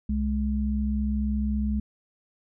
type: tone pair together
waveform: sine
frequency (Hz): 65.41 / 210.8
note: C2 / G#3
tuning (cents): 0 / +26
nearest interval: octave + minor sixth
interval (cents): 2026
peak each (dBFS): -26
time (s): 0.09-1.8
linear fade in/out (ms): 5
effects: none